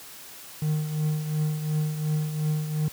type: tone with tremolo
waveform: triangle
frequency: 153.3 Hz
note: D#3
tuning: 25 cents flat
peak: -19 dBFS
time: 0.62-2.88 s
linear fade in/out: 0 ms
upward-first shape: triangle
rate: 2.8 Hz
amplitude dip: 65%
effects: white hiss -44 dBFS RMS until 2.92 s + high-pass 60 Hz 12 dB/octave